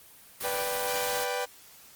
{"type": "noise", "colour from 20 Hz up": "white", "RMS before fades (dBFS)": -35, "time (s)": [0.4, 1.25], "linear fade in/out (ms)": 10}
{"type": "chord", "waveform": "sawtooth", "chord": "G major", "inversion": "first", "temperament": "equal", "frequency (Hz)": [493.9, 587.3, 784], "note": ["B4", "D5", "G5"], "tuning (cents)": [0, 0, 0], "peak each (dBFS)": [-28, -32, -30], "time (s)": [0.43, 1.46], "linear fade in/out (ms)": 20}
{"effects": ["white hiss -53 dBFS RMS until 1.95 s", "Opus 24 kbps"]}